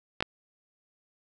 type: clicks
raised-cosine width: 0.3 ms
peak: -14 / -8 dBFS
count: 2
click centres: 0.206 / 0.225 s
effects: none